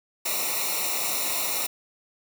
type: noise with comb filter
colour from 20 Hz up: white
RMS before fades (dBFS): -27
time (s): 0.25-1.67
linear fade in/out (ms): 10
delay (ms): 0.62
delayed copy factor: -0.9
effects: none